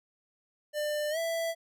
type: tone with pitch glide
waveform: square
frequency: 597 to 662.4 Hz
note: D5 to E5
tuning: +28 to +8 cents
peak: -30 dBFS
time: 0.73-1.55 s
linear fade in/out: 50 ms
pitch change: +180 cents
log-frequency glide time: 1.1-1.18 s
effects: none